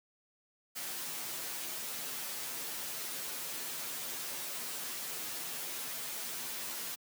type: noise with comb filter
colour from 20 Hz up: white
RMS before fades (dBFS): -40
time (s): 0.75-6.96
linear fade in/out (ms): 20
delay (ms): 9.9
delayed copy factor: -0.85
effects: high-pass 150 Hz 12 dB/octave